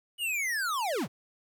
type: linear sweep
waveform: square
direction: down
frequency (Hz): 2960 to 87.31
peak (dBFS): -29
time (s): 0.18-1.08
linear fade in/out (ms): 50
effects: 11-bit